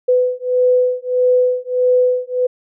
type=beating tone pair; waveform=sine; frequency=500 / 501.6 Hz; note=B4 / B4; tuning=+21 / +27 cents; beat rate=1.6 Hz; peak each=-15 dBFS; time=0.08-2.47 s; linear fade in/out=10 ms; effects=none